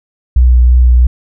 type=tone with vibrato; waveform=sine; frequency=61.5 Hz; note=B1; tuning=7 cents flat; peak=-3 dBFS; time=0.36-1.07 s; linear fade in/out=5 ms; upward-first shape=triangle; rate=3 Hz; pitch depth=22 cents each way; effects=none